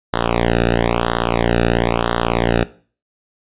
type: tone with flanger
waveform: sawtooth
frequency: 58.27 Hz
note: A#1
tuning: in tune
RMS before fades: -17 dBFS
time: 0.13-2.64 s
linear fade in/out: 5 ms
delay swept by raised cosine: 0.41 to 0.95 ms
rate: 1 Hz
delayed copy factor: -1
effects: noise-tail reverb RT60 0.4 s tail -18 dB re dry + resampled to 8000 Hz